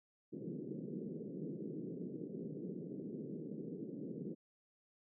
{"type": "band-pass noise", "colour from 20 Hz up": "pink", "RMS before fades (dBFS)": -45, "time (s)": [0.32, 4.35], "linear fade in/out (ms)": 20, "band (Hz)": [150, 450], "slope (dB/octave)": 48, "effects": []}